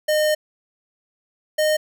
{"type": "tone pair in turn", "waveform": "square", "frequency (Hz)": [611, 614.5], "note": ["D#5", "D#5"], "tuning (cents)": [-32, -22], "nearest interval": "unison", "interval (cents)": 10, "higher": "second", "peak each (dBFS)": -17, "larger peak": "neither", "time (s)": [[0.08, 0.35], [1.58, 1.77]], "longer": "first", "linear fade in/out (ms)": 10, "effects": []}